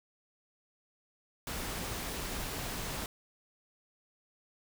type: noise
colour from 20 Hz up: pink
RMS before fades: -38 dBFS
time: 1.47-3.06 s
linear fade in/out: 2 ms
effects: none